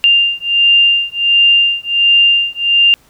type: beating tone pair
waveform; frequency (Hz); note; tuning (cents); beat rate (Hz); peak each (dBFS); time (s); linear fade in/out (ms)
sine; 2794 / 2795.4; F7 / F7; 0 / +1; 1.4; -11; 0.04-2.94; 0
effects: pink hiss -50 dBFS RMS until 3.09 s